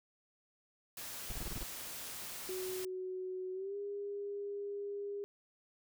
white noise, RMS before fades -45 dBFS, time 0.97-2.85 s, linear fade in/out 2 ms
brown noise bursts, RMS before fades -40 dBFS, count 7, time 1.3-1.634 s, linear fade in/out 2 ms, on 28 ms, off 23 ms
sine tone with pitch glide, 371.2 to 404.8 Hz, F#4 to G#4, +6 to -44 cents, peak -38 dBFS, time 2.49-5.24 s, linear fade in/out 0 ms, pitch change +150 cents, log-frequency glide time 3.53-3.76 s
effects none

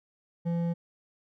sine tone with hard clipping, 170 Hz, F3, 46 cents flat, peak -28 dBFS, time 0.45-0.74 s, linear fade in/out 20 ms, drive 8 dB, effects none

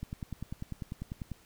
click train, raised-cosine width 5 ms, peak -25 dBFS, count 14, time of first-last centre 0.03-1.317 s, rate 10.1 Hz, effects pink hiss -61 dBFS RMS until 1.45 s

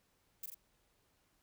violet noise with echo, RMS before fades -43 dBFS, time 0.43-0.46 s, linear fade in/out 5 ms, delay 43 ms, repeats 2, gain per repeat -3 dB, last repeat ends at 0.546 s, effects pink hiss -75 dBFS RMS until 1.42 s

